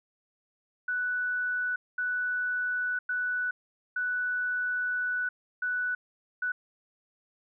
sine tone bursts at uneven times, 1484 Hz, F#6, 5 cents sharp, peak -27 dBFS, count 6, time 0.88-1.76 / 1.98-2.99 / 3.09-3.51 / 3.96-5.29 / 5.62-5.95 / 6.42-6.52 s, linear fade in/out 5 ms, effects none

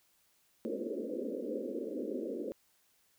white band-pass noise, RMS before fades -38 dBFS, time 0.65-2.52 s, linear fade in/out 0 ms, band 210 to 550 Hz, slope 96 dB/octave, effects white hiss -71 dBFS RMS until 3.18 s

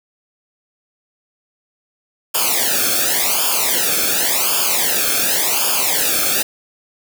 white noise with flanger, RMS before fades -17 dBFS, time 2.34-6.43 s, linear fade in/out 10 ms, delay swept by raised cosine 0.5 to 1.04 ms, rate 0.9 Hz, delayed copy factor -0.95, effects none

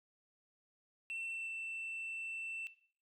sine tone with pitch glide, 2693 to 2676 Hz, E7 to E7, +36 to +25 cents, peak -37 dBFS, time 1.1-2.67 s, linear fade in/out 0 ms, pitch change -11 cents, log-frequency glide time 1.3-1.48 s, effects noise-tail reverb RT60 0.5 s tail -18 dB re dry + tanh soft clip ceiling -38 dBFS

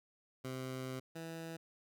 15% pulse tone pair in turn, 130 / 164.1 Hz, C3 / E3, -11 / -8 cents, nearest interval major third, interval 403 cents, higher second, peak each -34 / -37 dBFS, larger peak first, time 0.44-1 / 1.15-1.57 s, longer first, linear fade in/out 10 ms, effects none

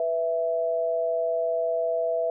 sine tone pair together, 493.9 / 659.3 Hz, B4 / E5, 0 / 0 cents, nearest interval perfect fourth, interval 500 cents, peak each -28 / -24 dBFS, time 0-2.3 s, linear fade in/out 2 ms, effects none

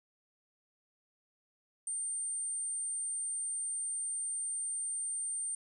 sine tone, 8870 Hz, C#9, in tune, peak -32 dBFS, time 1.87-5.55 s, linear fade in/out 2 ms, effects tanh soft clip ceiling -32 dBFS

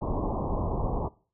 pink low-pass noise, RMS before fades -29 dBFS, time 0.01-1.09 s, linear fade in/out 20 ms, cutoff 1100 Hz, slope 96 dB/octave, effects noise-tail reverb RT60 0.4 s tail -21 dB re dry

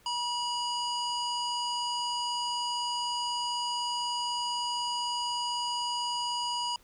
harmonic tone with a mistuned harmonic, 972 Hz, B5, 28 cents flat, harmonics 1 / 3 / 5 / 7 / 9, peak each -32 / -35 / -36 / -44 / -47 dBFS, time 0.06-6.76 s, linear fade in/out 2 ms, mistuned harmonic 1, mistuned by -17 cents, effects pink hiss -62 dBFS RMS until 6.83 s

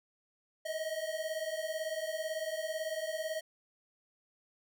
square beating tone pair, 622.3 / 640.3 Hz, D#5 / D#5, 0 / +49 cents, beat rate 18 Hz, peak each -39 / -38 dBFS, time 0.65-3.41 s, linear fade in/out 10 ms, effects none

